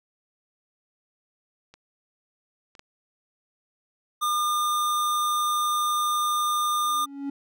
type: clicks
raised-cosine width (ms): 0.2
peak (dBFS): -31 / -33 / -27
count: 3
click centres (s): 1.74 / 2.752 / 2.794
type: tone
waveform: square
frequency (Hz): 1208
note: D6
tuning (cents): +48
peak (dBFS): -23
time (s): 4.21-7.06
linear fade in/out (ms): 20
type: tone with exponential growth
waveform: triangle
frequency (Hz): 279.1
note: C#4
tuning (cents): +12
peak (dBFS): -24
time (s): 6.74-7.3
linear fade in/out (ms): 5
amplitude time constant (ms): 120
effects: none